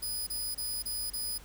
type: tone bursts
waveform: 10% pulse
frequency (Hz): 4978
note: D#8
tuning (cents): 0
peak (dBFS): -26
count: 5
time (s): 0.02-1.382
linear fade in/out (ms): 10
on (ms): 250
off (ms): 28
effects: added 50 Hz sine -50 dBFS peak until 1.44 s + pink hiss -54 dBFS RMS until 1.44 s